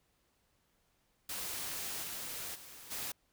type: noise with level steps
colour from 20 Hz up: white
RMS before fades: -40 / -42 / -52 / -40 dBFS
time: 1.29-3.12 s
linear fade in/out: 5 ms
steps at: 2.02 / 2.54 / 2.9 s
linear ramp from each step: 20 ms
effects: pink hiss -75 dBFS RMS until 3.32 s